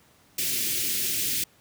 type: band-stop noise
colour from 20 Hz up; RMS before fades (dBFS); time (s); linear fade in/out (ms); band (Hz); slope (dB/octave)
white; -27; 0.38-1.44; 5; 400 to 2100; 24
effects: pink hiss -59 dBFS RMS until 1.6 s + high-pass 80 Hz 12 dB/octave